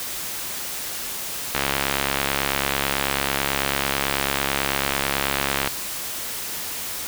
click train, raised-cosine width 0.3 ms, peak -4 dBFS, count 286, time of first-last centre 1.55-5.674 s, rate 69.1 Hz, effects white hiss -30 dBFS RMS until 7.07 s

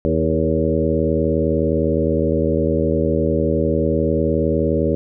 harmonic tone with a mistuned harmonic, 79.7 Hz, D#2, 42 cents sharp, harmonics 1 / 2 / 3 / 4 / 5 / 6 / 7, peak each -23 / -23 / -23 / -23 / -23 / -23 / -23 dBFS, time 0.05-4.95 s, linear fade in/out 0 ms, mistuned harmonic 5, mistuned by +36 cents, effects none

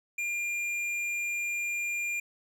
sine tone with tanh clipping, 2400 Hz, D7, 37 cents sharp, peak -31 dBFS, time 0.18-2.2 s, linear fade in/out 5 ms, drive 10 dB, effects none

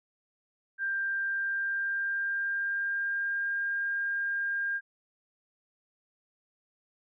sine tone with pitch glide, 1586 to 1607.2 Hz, G6 to G6, +20 to +43 cents, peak -28 dBFS, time 0.78-4.81 s, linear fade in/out 50 ms, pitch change +23 cents, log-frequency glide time 1.17-3.53 s, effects none

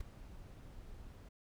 brown noise with ADSR envelope, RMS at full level -38 dBFS, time 0-1.29 s, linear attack 7 ms, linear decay 8 ms, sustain -14 dB, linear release 7 ms, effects none

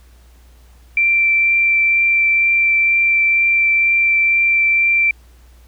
sine tone with vibrato, 2349 Hz, D7, in tune, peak -11 dBFS, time 0.97-5.11 s, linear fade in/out 2 ms, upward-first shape triangle, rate 2.1 Hz, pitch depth 8 cents each way, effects added 60 Hz sine -43 dBFS peak until 5.67 s + pink hiss -54 dBFS RMS until 5.67 s

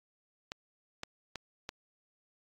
clicks, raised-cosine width 0.2 ms, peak -21 dBFS, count 4, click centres 0.519 / 1.034 / 1.357 / 1.691 s, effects AAC 64 kbps

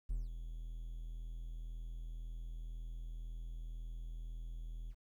triangle tone with ADSR envelope, 40.97 Hz, E1, 10 cents flat, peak -31 dBFS, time 0.09-4.95 s, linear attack 14 ms, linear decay 180 ms, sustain -9 dB, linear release 52 ms, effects 12-bit

